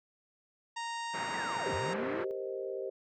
harmonic tone, 930 Hz, A#5, 4 cents flat, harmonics 1 / 2 / 3 / 4 / 5 / 6 / 7 / 8 / 9, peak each -37 / -43 / -47 / -49 / -51 / -53 / -54 / -55 / -56 dBFS, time 0.76-1.94 s, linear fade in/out 10 ms
white band-pass noise, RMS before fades -40 dBFS, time 1.13-2.25 s, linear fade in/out 20 ms, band 110 to 1900 Hz, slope 24 dB/octave
sine linear two-way sweep, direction down then up, 2009 to 76 to 406.9 Hz, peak -38 dBFS, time 1.34-2.31 s, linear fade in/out 0 ms, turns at 1.74 s
sine chord, C minor seventh, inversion second, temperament equal, 392 / 466.2 / 523.3 / 622.3 Hz, G4 / Bb4 / C5 / Eb5, 0 / 0 / 0 / 0 cents, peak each -38 / -44 / -39 / -44 dBFS, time 1.65-2.9 s, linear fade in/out 10 ms
effects none

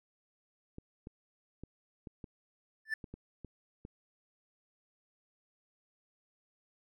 clicks, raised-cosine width 3 ms, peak -32 dBFS, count 9, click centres 0.784 / 1.071 / 1.636 / 2.072 / 2.242 / 3.042 / 3.14 / 3.447 / 3.851 s
triangle tone with exponential growth, 1760 Hz, A6, in tune, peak -26 dBFS, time 2.85-2.94 s, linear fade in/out 5 ms, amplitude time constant 18 ms
effects none

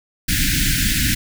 pink band-stop noise, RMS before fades -18 dBFS, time 0.28-1.15 s, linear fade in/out 10 ms, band 310 to 1500 Hz, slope 96 dB/octave, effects none

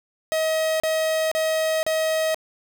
45% pulse tone bursts, 635 Hz, D#5, 35 cents sharp, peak -20 dBFS, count 4, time 0.32-2.345 s, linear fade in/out 0 ms, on 480 ms, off 35 ms, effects none

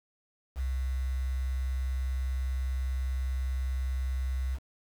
sine tone with quantisation, 65 Hz, C2, 11 cents flat, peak -28 dBFS, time 0.55-4.59 s, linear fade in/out 50 ms, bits 8, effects none

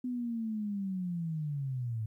sine linear sweep, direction down, 252.8 to 106.7 Hz, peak -32 dBFS, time 0.04-2.06 s, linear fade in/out 5 ms, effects 12-bit

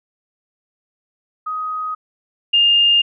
sine tone pair in turn, 1255 / 2817 Hz, D#6 / F7, +15 / +14 cents, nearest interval octave + major second, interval 1399 cents, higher second, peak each -21 / -10 dBFS, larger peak second, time 1.46-1.95 / 2.53-3.02 s, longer neither, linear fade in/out 10 ms, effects none

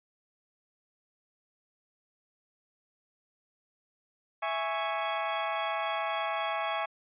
sawtooth chord, C# minor, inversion first, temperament equal, 659.3 / 830.6 / 1108.7 Hz, E5 / G#5 / C#6, 0 / 0 / 0 cents, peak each -30 dBFS, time 4.42-6.86 s, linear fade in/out 10 ms, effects resampled to 8000 Hz

